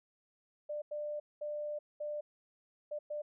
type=tone bursts at uneven times; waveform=sine; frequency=595 Hz; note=D5; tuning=22 cents sharp; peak=-36 dBFS; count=6; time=0.69-0.82 / 0.91-1.2 / 1.41-1.79 / 2-2.21 / 2.91-2.99 / 3.1-3.22 s; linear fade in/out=10 ms; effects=none